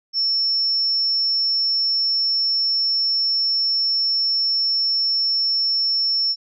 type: tone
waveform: sine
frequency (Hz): 5400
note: E8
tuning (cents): +41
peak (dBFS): -17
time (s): 0.13-6.36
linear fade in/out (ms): 50
effects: none